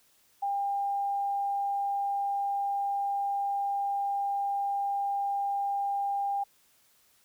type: tone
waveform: sine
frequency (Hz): 800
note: G5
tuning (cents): +35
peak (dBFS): -27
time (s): 0.42-6.44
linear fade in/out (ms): 10
effects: white hiss -65 dBFS RMS until 7.24 s